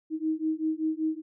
sine beating tone pair, 312.9 / 318.1 Hz, D#4 / D#4, +10 / +38 cents, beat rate 5.2 Hz, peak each -29 dBFS, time 0.1-1.22 s, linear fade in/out 50 ms, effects none

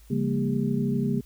sine tone cluster, 140.1 / 174.4 / 202.3 / 234.8 / 401.5 Hz, C#3 / F3 / G#3 / A#3 / G4, +19 / -2 / -45 / +13 / +41 cents, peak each -28 / -34 / -28 / -27 / -33 dBFS, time 0.1-1.21 s, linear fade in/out 10 ms, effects added 54 Hz sine -49 dBFS peak until 1.25 s + white hiss -59 dBFS RMS until 1.25 s

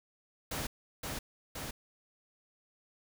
pink noise with echo, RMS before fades -37 dBFS, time 0.51-0.67 s, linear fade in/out 5 ms, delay 520 ms, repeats 2, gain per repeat -2 dB, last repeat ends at 1.71 s, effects none

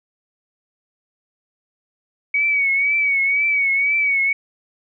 sine tone with vibrato, 2253 Hz, C#7, 28 cents sharp, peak -15 dBFS, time 2.34-4.33 s, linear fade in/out 5 ms, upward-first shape triangle, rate 2 Hz, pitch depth 69 cents each way, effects none

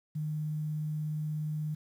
sine tone with quantisation, 152.8 Hz, D#3, 31 cents flat, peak -31 dBFS, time 0.15-1.75 s, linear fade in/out 10 ms, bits 10, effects none

